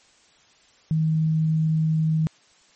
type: tone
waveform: sine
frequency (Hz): 158.2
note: D#3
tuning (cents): +29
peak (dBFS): -18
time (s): 0.91-2.27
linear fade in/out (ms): 0
effects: white hiss -57 dBFS RMS until 2.75 s + MP3 32 kbps